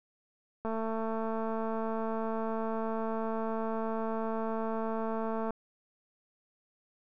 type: click train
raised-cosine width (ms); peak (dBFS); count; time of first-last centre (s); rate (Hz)
1; -22; 1084; 0.65-5.507; 223
effects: none